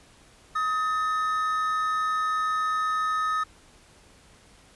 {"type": "tone pair together", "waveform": "triangle", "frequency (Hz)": [1262.9, 1786], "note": ["D#6", "A6"], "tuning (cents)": [25, 25], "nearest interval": "tritone", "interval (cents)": 600, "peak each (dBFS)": [-22, -32], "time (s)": [0.55, 3.44], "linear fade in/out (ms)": 10, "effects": ["pink hiss -55 dBFS RMS until 4.75 s", "resampled to 24000 Hz"]}